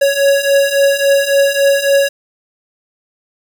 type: beating tone pair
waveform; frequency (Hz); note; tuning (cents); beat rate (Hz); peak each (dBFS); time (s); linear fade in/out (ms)
square; 554.4 / 558; C#5 / C#5; 0 / +11; 3.6; -15 / -12; 0.01-2.09; 10
effects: none